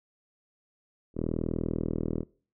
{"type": "tone with low-pass filter", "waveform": "5% pulse", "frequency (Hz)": 40.35, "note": "E1", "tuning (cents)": -36, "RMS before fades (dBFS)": -31, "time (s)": [1.14, 2.25], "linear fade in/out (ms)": 50, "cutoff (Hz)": 380, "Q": 1.3, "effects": ["noise-tail reverb RT60 0.4 s tail -21 dB re dry"]}